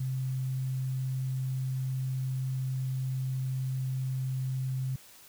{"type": "tone", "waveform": "sine", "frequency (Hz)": 130.81, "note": "C3", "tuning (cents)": 0, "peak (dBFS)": -29, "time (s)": [0, 4.96], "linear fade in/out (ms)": 5, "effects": ["white hiss -54 dBFS RMS until 5.28 s"]}